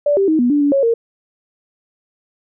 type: tone with pitch steps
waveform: sine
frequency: 582 / 392.1 / 315.1 / 243.7 / 291.5 / 286.8 / 550 / 461.9 Hz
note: D5 / G4 / D#4 / B3 / D4 / D4 / C#5 / A#4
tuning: -16 / 0 / +22 / -23 / -13 / -41 / -14 / -16 cents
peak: -11 dBFS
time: 0.06-0.94 s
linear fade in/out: 5 ms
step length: 110 ms
effects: none